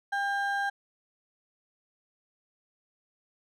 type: ring-modulated tone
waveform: triangle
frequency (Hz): 1200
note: D6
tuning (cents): +37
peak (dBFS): -22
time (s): 0.12-0.7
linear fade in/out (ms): 10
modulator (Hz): 401
effects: none